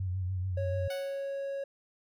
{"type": "tone with vibrato", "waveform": "sine", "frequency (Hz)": 92.5, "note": "F#2", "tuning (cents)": 0, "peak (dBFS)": -30, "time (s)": [0, 0.88], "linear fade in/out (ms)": 5, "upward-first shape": "sine", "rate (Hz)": 6.9, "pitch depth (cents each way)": 52}
{"type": "tone", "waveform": "triangle", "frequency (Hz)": 552, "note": "C#5", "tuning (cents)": -7, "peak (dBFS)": -31, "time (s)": [0.57, 1.64], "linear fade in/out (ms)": 5}
{"type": "tone with exponential decay", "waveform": "10% pulse", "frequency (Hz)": 740, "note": "F#5", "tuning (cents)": 0, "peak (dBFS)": -30, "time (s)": [0.9, 1.46], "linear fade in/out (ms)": 5, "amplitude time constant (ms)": 120}
{"effects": []}